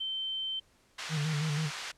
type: tone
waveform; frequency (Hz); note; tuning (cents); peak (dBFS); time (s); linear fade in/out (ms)
sine; 3100; G7; -20; -32; 0-0.6; 10
type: band-pass noise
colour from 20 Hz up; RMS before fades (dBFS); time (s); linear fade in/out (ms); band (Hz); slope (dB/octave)
pink; -40; 0.98-1.92; 10; 1300 to 6000; 12
type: tone with vibrato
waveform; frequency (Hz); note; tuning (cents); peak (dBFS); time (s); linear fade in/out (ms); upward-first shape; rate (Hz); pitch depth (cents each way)
triangle; 152.1; D#3; -39; -27; 1.09-1.71; 50; square; 6.2; 60
effects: pink hiss -66 dBFS RMS until 1.97 s + low-pass 10000 Hz 12 dB/octave